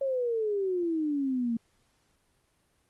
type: exponential sweep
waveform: sine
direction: down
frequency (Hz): 554.4 to 225.9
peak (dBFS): -26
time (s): 0.01-1.57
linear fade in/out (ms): 5
effects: pink hiss -70 dBFS RMS until 2.89 s + Opus 32 kbps